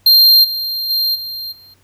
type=tone with level steps; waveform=square; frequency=4186 Hz; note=C8; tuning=in tune; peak=-6 / -19 / -14 / -24 / -41 dBFS; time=0.06-1.74 s; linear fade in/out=5 ms; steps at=0.43 / 0.89 / 1.14 / 1.51 s; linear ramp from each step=20 ms; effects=added 96 Hz sine -56 dBFS peak until 1.83 s + pink hiss -56 dBFS RMS until 1.83 s